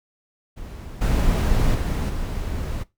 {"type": "noise with level steps", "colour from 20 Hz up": "brown", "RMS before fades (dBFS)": [-35, -19, -23, -27], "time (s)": [0.56, 2.84], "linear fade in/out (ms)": 20, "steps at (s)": [1.01, 1.74, 2.09], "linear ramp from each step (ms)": 10, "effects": ["noise-tail reverb RT60 0.2 s tail -19 dB re dry"]}